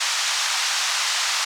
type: band-pass noise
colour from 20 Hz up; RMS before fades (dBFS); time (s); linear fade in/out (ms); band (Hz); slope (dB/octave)
white; -23; 0-1.45; 10; 830 to 6600; 24
effects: none